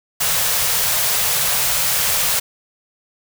white band-stop noise, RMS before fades -18 dBFS, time 0.2-2.4 s, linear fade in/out 10 ms, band 190 to 440 Hz, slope 48 dB/octave, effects none

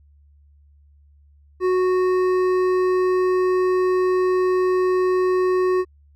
triangle tone with hard clipping, 368.2 Hz, F#4, 8 cents flat, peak -18 dBFS, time 1.6-5.85 s, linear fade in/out 50 ms, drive 13 dB, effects added 72 Hz sine -50 dBFS peak until 6.15 s

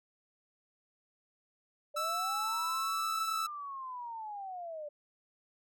sine linear two-way sweep, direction up then down, 579 to 1314 to 579 Hz, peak -39 dBFS, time 1.94-4.89 s, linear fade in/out 10 ms, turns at 3.24 s
45% pulse tone, 1318.5 Hz, E6, in tune, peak -32 dBFS, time 1.96-3.47 s, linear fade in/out 10 ms
effects none

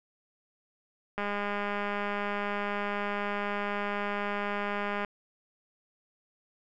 click train, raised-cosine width 0.5 ms, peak -18 dBFS, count 790, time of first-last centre 1.18-5.048 s, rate 204 Hz, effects none

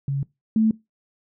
sine tone pair in turn, 138.59 / 220 Hz, C#3 / A3, 0 / 0 cents, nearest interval minor sixth, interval 800 cents, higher second, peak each -21 / -15 dBFS, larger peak second, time 0.08-0.23 / 0.56-0.71 s, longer neither, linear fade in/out 2 ms, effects noise-tail reverb RT60 0.2 s tail -21 dB re dry

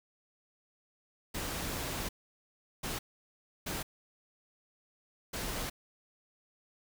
pink noise bursts at uneven times, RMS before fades -37 dBFS, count 4, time 1.34-2.09 / 2.83-2.99 / 3.66-3.83 / 5.33-5.7 s, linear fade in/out 10 ms, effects none

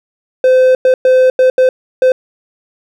triangle tone bursts at uneven times, 514 Hz, C5, 31 cents flat, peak -3 dBFS, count 6, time 0.44-0.75 / 0.85-0.94 / 1.05-1.3 / 1.39-1.5 / 1.58-1.69 / 2.02-2.12 s, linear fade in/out 2 ms, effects none

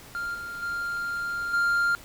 triangle tone with level steps, 1396.9 Hz, F6, in tune, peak -27 / -32 / -26 / -19 dBFS, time 0.15-1.95 s, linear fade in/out 0 ms, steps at 0.34 / 0.62 / 1.53 s, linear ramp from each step 10 ms, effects pink hiss -47 dBFS RMS until 2.04 s

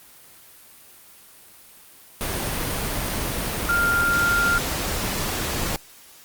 sine tone in noise, 1396.9 Hz, F6, in tune, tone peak -18 dBFS, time 3.69-4.58 s, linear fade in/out 0 ms, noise pink, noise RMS -26 dBFS, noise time 2.21-5.76 s, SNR +5 dB, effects white hiss -48 dBFS RMS until 6.24 s + Opus 32 kbps

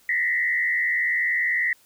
sine tone with frequency modulation, 1951 Hz, B6, 22 cents flat, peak -20 dBFS, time 0.09-1.73 s, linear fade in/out 2 ms, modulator 80.3 Hz, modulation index 1.3, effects white hiss -58 dBFS RMS until 1.85 s

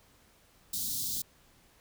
white band-stop noise, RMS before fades -34 dBFS, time 0.73-1.22 s, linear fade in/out 5 ms, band 280 to 3600 Hz, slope 48 dB/octave, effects pink hiss -63 dBFS RMS until 1.8 s

